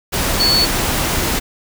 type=tone in noise; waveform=sine; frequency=4435 Hz; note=C#8; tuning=in tune; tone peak=-12 dBFS; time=0.39-0.66 s; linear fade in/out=20 ms; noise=pink; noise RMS=-18 dBFS; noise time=0.12-1.4 s; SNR=+3 dB; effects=none